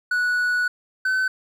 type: tone pair in turn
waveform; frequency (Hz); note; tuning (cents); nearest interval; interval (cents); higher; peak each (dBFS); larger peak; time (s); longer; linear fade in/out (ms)
triangle; 1472 / 1521.3; F#6 / F#6; -9 / +48; minor second; 57; second; -17; neither; 0.11-0.68 / 1.05-1.28; first; 5
effects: none